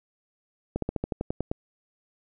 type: slowing click train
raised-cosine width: 2 ms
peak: -14 dBFS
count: 10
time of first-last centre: 0.76-1.515 s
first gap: 63 ms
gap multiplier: 1.07
effects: none